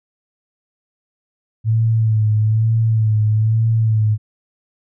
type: tone with vibrato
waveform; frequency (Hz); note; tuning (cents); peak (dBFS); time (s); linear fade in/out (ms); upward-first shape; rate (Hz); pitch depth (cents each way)
sine; 110; A2; 0; -12; 1.64-4.18; 50; sine; 1.1; 46
effects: none